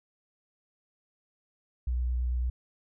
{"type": "tone with vibrato", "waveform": "sine", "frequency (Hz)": 61.5, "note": "B1", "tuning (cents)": -7, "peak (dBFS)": -26, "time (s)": [1.87, 2.5], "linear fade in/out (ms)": 5, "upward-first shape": "sine", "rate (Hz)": 9.1, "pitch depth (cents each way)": 15, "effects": []}